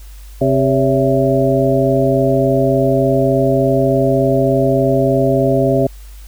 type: harmonic tone with a mistuned harmonic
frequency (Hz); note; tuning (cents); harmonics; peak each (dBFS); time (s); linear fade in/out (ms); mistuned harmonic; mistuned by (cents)
132.7; C3; +25; 1 / 2 / 3 / 4 / 5; -17 / -17 / -17 / -17 / -17; 0.41-5.87; 5; 4; +93
effects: added 50 Hz sine -32 dBFS peak until 6.27 s + white hiss -46 dBFS RMS until 6.27 s